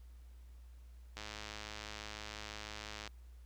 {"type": "click train", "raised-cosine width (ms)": 0.2, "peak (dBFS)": -27, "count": 203, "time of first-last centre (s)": [1.17, 3.076], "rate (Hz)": 106, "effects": ["added 60 Hz sine -52 dBFS peak until 3.45 s", "pink hiss -72 dBFS RMS until 3.45 s"]}